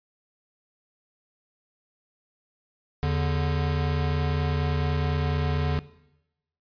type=tone pair together; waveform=square; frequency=81.4 / 145.54 Hz; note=E2 / D3; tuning=-21 / -15 cents; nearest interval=minor seventh; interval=1006 cents; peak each=-27 / -26 dBFS; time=3.03-5.79 s; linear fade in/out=0 ms; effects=noise-tail reverb RT60 0.9 s tail -18 dB re dry + resampled to 11025 Hz